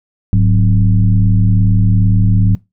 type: tone with frequency modulation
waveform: sine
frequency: 103.1 Hz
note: G#2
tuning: 12 cents flat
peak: -7 dBFS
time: 0.33-2.55 s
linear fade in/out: 0 ms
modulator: 77.6 Hz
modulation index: 1
effects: noise-tail reverb RT60 0.2 s tail -21 dB re dry